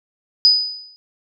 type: tone with exponential decay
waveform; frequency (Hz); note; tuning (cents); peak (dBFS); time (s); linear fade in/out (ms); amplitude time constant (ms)
sine; 4978; D#8; 0; -6; 0.45-0.96; 0; 110
effects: none